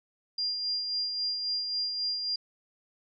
sine tone with tremolo, 4800 Hz, D8, 37 cents sharp, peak -27 dBFS, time 0.38-2.36 s, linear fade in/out 5 ms, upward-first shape sine, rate 3.7 Hz, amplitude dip 40%, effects none

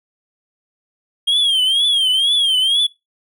triangle tone with vibrato, 3222 Hz, G7, 47 cents sharp, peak -11 dBFS, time 1.27-2.87 s, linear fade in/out 10 ms, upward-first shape triangle, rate 2.1 Hz, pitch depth 140 cents each way, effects noise-tail reverb RT60 0.2 s tail -20 dB re dry

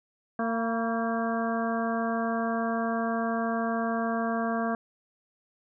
harmonic tone with a mistuned harmonic, 228.3 Hz, A#3, 36 cents flat, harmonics 1 / 2 / 3 / 4 / 5 / 6 / 7, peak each -29 / -35 / -31 / -41 / -35 / -41 / -37 dBFS, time 0.39-4.75 s, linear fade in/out 2 ms, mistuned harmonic 4, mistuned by +75 cents, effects none

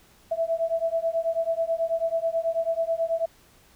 sine beating tone pair, 656 / 665.2 Hz, E5 / E5, -9 / +16 cents, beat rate 9.2 Hz, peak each -26 dBFS, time 0.31-3.26 s, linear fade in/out 10 ms, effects pink hiss -57 dBFS RMS until 3.75 s

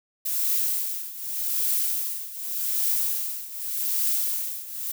violet noise with tremolo, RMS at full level -23 dBFS, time 0.25-4.92 s, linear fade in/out 10 ms, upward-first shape triangle, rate 0.85 Hz, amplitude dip 85%, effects none

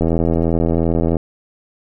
click train, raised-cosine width 2 ms, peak -4 dBFS, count 97, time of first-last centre 0.01-1.168 s, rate 82.9 Hz, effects none

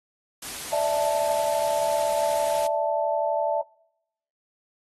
white noise, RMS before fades -35 dBFS, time 0.42-2.67 s, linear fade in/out 5 ms
sine chord, D suspended second, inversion none, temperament equal, 587.3 / 659.3 / 880 Hz, D5 / E5 / A5, 0 / 0 / 0 cents, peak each -26 / -25 / -27 dBFS, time 0.72-3.62 s, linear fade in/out 10 ms
effects noise-tail reverb RT60 0.8 s tail -26 dB re dry + AAC 32 kbps

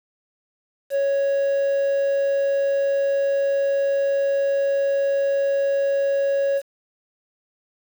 triangle tone with quantisation, 554.4 Hz, C#5, in tune, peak -16 dBFS, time 0.9-6.62 s, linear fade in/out 50 ms, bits 7, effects none

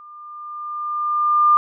sine tone with level ramp, 1200 Hz, D6, 37 cents sharp, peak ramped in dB -39 to -9 dBFS, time 0-1.57 s, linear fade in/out 0 ms, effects none

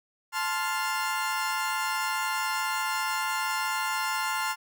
30% pulse chord, F major, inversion first, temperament equal with one note detuned, 872.4 / 1046.5 / 1396.9 Hz, A5 / C6 / F6, -15 / 0 / 0 cents, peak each -29 dBFS, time 0.32-4.56 s, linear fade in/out 50 ms, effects none

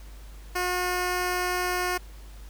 10% pulse tone, 360.5 Hz, F#4, 45 cents flat, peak -17 dBFS, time 0.55-1.98 s, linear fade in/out 10 ms, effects added 50 Hz sine -41 dBFS peak until 2.49 s + pink hiss -53 dBFS RMS until 2.49 s

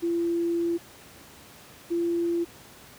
sine tone pair in turn, 339.9 / 341.2 Hz, F4 / F4, -47 / -40 cents, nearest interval unison, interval 7 cents, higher second, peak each -23 dBFS, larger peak neither, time 0.02-0.78 / 1.9-2.45 s, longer first, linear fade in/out 20 ms, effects pink hiss -49 dBFS RMS until 2.98 s + high-pass 80 Hz 12 dB/octave

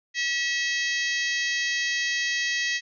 harmonic tone, 645 Hz, E5, 38 cents flat, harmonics 3 / 4 / 5 / 6 / 7 / 8 / 9 / 10, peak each -26 / -32 / -34 / -36 / -35 / -38 / -39 / -37 dBFS, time 0.14-2.81 s, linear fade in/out 50 ms, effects none

